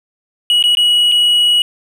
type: tone with dropouts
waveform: triangle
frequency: 2916 Hz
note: F#7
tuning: 26 cents flat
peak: -7 dBFS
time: 0.5-1.62 s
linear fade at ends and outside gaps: 1 ms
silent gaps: 0.626-0.639 / 0.751-0.771 / 1.116-1.12 s
effects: none